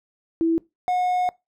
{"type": "tone pair in turn", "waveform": ["sine", "triangle"], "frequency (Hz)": [329.3, 725.7], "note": ["E4", "F#5"], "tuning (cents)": [-2, -34], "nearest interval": "octave + major second", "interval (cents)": 1368, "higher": "second", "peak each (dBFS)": -17, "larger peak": "neither", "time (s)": [[0.41, 0.58], [0.88, 1.29]], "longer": "second", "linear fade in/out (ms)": 0, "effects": ["noise-tail reverb RT60 0.2 s tail -22 dB re dry"]}